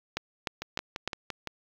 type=two click trains; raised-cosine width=0.2 ms; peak=-11 / -16 dBFS; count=4 / 6; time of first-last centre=0.17-1.076 / 0.62-1.473 s; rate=3.31 / 5.86 Hz; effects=low-pass 5000 Hz 12 dB/octave + 7-bit